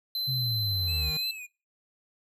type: tone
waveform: square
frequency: 4062 Hz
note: B7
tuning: 48 cents sharp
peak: -29 dBFS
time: 0.15-1.31 s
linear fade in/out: 2 ms
type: tone with exponential growth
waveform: square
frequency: 154.9 Hz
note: D#3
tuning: 7 cents flat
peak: -35 dBFS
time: 0.15-1.17 s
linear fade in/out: 2 ms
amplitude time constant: 220 ms
type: linear sweep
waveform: sine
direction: down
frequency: 134.1 to 69 Hz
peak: -29 dBFS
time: 0.27-1.11 s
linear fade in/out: 20 ms
type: tone with vibrato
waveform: square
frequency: 2539 Hz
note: D#7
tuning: 34 cents sharp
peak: -39 dBFS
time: 0.87-1.47 s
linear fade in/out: 20 ms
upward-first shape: sine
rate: 2.9 Hz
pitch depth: 73 cents each way
effects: noise-tail reverb RT60 0.3 s tail -23 dB re dry